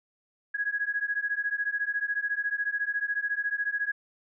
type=beating tone pair; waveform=sine; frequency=1655 / 1669 Hz; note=G#6 / G#6; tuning=-6 / +8 cents; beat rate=14 Hz; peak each=-30 dBFS; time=0.54-3.92 s; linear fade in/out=10 ms; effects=none